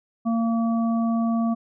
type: harmonic tone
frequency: 229 Hz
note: A#3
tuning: 31 cents flat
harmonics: 1 / 3 / 5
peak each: -20 / -30 / -34 dBFS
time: 0.25-1.55 s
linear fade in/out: 20 ms
effects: none